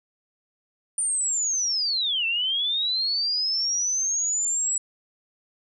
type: linear two-way sweep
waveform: sine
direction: down then up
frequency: 9200 to 2645 to 7850 Hz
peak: -22 dBFS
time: 0.98-4.78 s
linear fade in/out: 2 ms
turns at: 2.26 s
effects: none